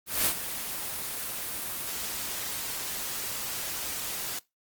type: noise with ADSR envelope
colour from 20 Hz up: white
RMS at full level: -23 dBFS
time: 0.06-4.39 s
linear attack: 200 ms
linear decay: 73 ms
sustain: -11 dB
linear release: 4 ms
effects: noise-tail reverb RT60 0.2 s tail -22 dB re dry + Opus 24 kbps